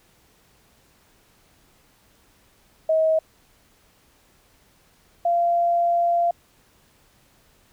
sine tone pair in turn, 637 / 689.4 Hz, D#5 / F5, +41 / -23 cents, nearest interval minor second, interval 136 cents, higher second, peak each -16 / -17 dBFS, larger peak first, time 2.89-3.19 / 5.25-6.31 s, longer second, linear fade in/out 5 ms, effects pink hiss -59 dBFS RMS until 7.72 s

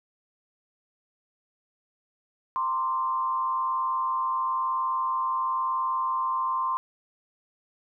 sine tone with frequency modulation, 1046.5 Hz, C6, in tune, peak -24 dBFS, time 2.56-6.77 s, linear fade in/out 0 ms, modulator 119 Hz, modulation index 0.65, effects none

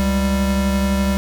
square tone pair together, 69.26 / 195.9 Hz, C#2 / G3, -1 / -1 cents, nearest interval octave + tritone, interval 1800 cents, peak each -21 / -18 dBFS, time 0-1.17 s, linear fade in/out 0 ms, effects none

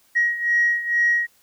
sine beating tone pair, 1894 / 1896.2 Hz, A#6 / A#6, +27 / +29 cents, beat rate 2.2 Hz, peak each -18 / -22 dBFS, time 0.15-1.27 s, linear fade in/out 20 ms, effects tanh soft clip ceiling -10 dBFS + white hiss -59 dBFS RMS until 1.42 s

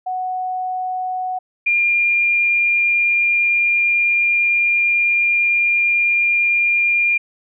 sine tone pair in turn, 740 / 2403 Hz, F#5 / D7, 0 / +39 cents, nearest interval octave + minor sixth, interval 2039 cents, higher second, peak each -20 / -13 dBFS, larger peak second, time 0.06-1.39 / 1.66-7.18 s, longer second, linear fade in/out 10 ms, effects none

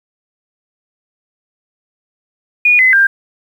sine tone with pitch steps, 2451 / 2033 / 1592 Hz, D#7 / B6 / G6, -27 / +50 / +26 cents, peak -6 dBFS, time 2.65-3.07 s, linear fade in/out 5 ms, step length 140 ms, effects 7-bit

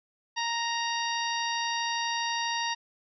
harmonic tone with a mistuned harmonic, 932.3 Hz, A#5, in tune, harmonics 1 / 2 / 3 / 4 / 5 / 6, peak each -31 / -34 / -36 / -37 / -38 / -39 dBFS, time 0.36-2.75 s, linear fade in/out 20 ms, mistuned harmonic 6, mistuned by +19 cents, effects none

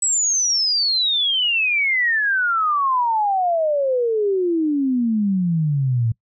sine exponential sweep, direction down, 7950 to 110.6 Hz, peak -16 dBFS, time 0.02-6.12 s, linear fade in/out 5 ms, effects noise-tail reverb RT60 0.1 s tail -24 dB re dry

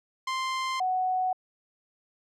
sawtooth / sine tone pair in turn, 1046.5 / 742.1 Hz, C6 / F#5, 0 / +5 cents, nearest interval tritone, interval 595 cents, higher first, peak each -24 dBFS, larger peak neither, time 0.27-0.8 / 0.8-1.33 s, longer neither, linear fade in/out 5 ms, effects low-pass 6000 Hz 12 dB/octave

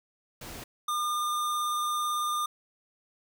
pink noise, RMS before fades -42 dBFS, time 0.41-0.64 s, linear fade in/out 5 ms
square tone with vibrato, 1207 Hz, D6, 47 cents sharp, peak -28 dBFS, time 0.88-2.46 s, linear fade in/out 5 ms, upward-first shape sine, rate 18 Hz, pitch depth 9 cents each way
effects none

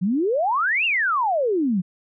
sine exponential two-way sweep, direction up then down, 170 to 2850 to 170 Hz, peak -18 dBFS, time 0.01-1.82 s, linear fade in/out 20 ms, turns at 0.85 s, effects none

